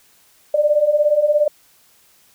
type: beating tone pair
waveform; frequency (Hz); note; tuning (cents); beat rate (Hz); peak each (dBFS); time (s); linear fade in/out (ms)
sine; 582 / 599; D5 / D5; -16 / +34; 17; -18 / -14; 0.54-1.48; 5
effects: white hiss -54 dBFS RMS until 2.34 s